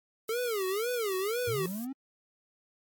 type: noise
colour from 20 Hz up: violet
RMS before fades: -43 dBFS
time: 0.28-1.85 s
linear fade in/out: 5 ms
type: tone with vibrato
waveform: square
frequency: 430 Hz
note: A4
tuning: 40 cents flat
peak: -30 dBFS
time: 0.29-1.66 s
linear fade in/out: 2 ms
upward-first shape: sine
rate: 2 Hz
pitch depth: 250 cents each way
type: linear sweep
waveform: triangle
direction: up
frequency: 99.5 to 277.2 Hz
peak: -32 dBFS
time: 1.47-1.93 s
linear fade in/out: 10 ms
effects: AAC 64 kbps